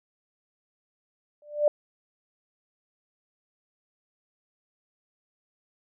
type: tone with exponential growth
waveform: sine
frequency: 592 Hz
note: D5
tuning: 14 cents sharp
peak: -14 dBFS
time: 1.42-1.68 s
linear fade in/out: 2 ms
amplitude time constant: 55 ms
effects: none